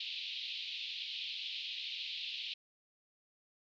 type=band-pass noise; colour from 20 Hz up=white; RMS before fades=-42 dBFS; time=0-2.54 s; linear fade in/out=5 ms; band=2600 to 4100 Hz; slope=48 dB/octave; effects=none